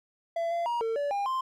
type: tone with pitch steps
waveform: triangle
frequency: 672 / 683 / 949 / 451.7 / 575 / 805 / 1046 Hz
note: E5 / F5 / A#5 / A4 / D5 / G5 / C6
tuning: +33 / -39 / +31 / +45 / -37 / +46 / -1 cents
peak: -25 dBFS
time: 0.36-1.41 s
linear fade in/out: 5 ms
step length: 150 ms
effects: none